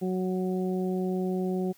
harmonic tone, 185 Hz, F#3, in tune, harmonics 1 / 2 / 3 / 4, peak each -28 / -30 / -41 / -40 dBFS, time 0.01-1.73 s, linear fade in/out 20 ms, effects white hiss -60 dBFS RMS until 1.77 s

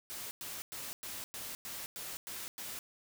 white noise bursts, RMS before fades -43 dBFS, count 9, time 0.1-2.79 s, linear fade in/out 0 ms, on 210 ms, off 100 ms, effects none

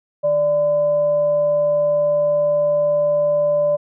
sine tone with frequency modulation, 587.3 Hz, D5, in tune, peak -14 dBFS, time 0.23-3.77 s, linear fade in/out 20 ms, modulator 431 Hz, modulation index 0.21, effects none

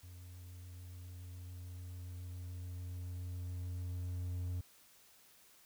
triangle tone with level ramp, 89.3 Hz, F2, 39 cents sharp, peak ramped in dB -48 to -34 dBFS, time 0.03-4.61 s, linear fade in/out 5 ms, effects white hiss -64 dBFS RMS until 5.65 s

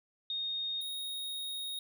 sine / square tone pair in turn, 3705 / 3742 Hz, A#7 / A#7, -11 / +6 cents, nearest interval unison, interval 17 cents, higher second, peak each -33 / -37 dBFS, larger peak first, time 0.3-0.81 / 0.81-1.79 s, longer second, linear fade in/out 2 ms, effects none

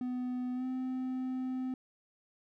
triangle tone with pitch glide, 250 to 257.3 Hz, B3 to C4, +21 to -29 cents, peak -31 dBFS, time 0.01-1.74 s, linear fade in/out 2 ms, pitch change +50 cents, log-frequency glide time 0.54-0.65 s, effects none

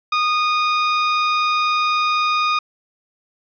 sawtooth tone, 1232 Hz, D#6, 17 cents flat, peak -12 dBFS, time 0.12-2.59 s, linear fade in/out 5 ms, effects resampled to 11025 Hz + 8-bit

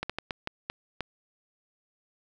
slowing click train, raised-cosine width 0.3 ms, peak -15 dBFS, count 7, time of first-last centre 0.03-1.007 s, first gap 66 ms, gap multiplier 1.36, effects none

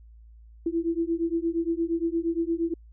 sine beating tone pair, 329.6 / 338.2 Hz, E4 / E4, 0 / +44 cents, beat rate 8.6 Hz, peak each -27 dBFS, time 0.66-2.74 s, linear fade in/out 5 ms, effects added 56 Hz sine -47 dBFS peak until 2.92 s

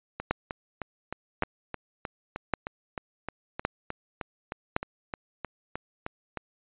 two click trains, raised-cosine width 0.5 ms, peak -18 / -9 dBFS, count 21 / 5, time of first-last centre 0.2-6.373 / 0.31-4.764 s, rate 3.24 / 0.898 Hz, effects resampled to 8000 Hz

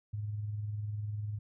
sine tone with tremolo, 105 Hz, G#2, 19 cents sharp, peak -32 dBFS, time 0.13-1.39 s, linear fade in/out 10 ms, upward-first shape sine, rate 20 Hz, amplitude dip 45%, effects none

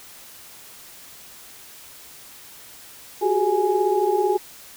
sine tone cluster, 366.3 / 384.5 / 419.3 / 833 Hz, F#4 / G4 / G#4 / G#5, -17 / -33 / +17 / +5 cents, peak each -23 dBFS, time 3.21-4.38 s, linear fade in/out 20 ms, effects white hiss -44 dBFS RMS until 4.76 s

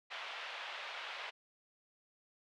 white band-pass noise, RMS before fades -45 dBFS, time 0.1-1.31 s, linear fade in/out 20 ms, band 580 to 3300 Hz, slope 24 dB/octave, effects none

